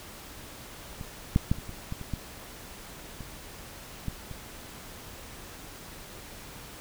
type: clicks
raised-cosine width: 5 ms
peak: -26 / -8 / -11 / -27 / -27 / -21 / -26 / -18 / -26 / -19 / -26 dBFS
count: 11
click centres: 1.012 / 1.361 / 1.515 / 1.586 / 1.693 / 1.924 / 2.013 / 2.137 / 3.207 / 4.083 / 4.313 s
effects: pink hiss -45 dBFS RMS until 6.8 s